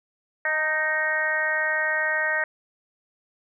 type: harmonic tone with a mistuned harmonic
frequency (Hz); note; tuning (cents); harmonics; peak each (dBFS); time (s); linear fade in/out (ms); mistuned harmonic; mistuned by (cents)
311.1; D#4; 0; 2 / 3 / 4 / 5 / 6 / 7; -30 / -34 / -36 / -27 / -24 / -35; 0.45-2.44; 2; 3; -27
effects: none